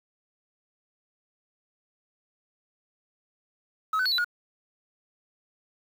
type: tone with pitch steps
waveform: sine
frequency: 1281 / 1509 / 4372 / 3976 / 1441 Hz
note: E6 / F#6 / C#8 / B7 / F#6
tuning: -50 / +34 / -25 / +11 / -46 cents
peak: -20 dBFS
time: 3.93-4.245 s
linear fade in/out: 5 ms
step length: 63 ms
effects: tanh soft clip ceiling -22 dBFS + 8-bit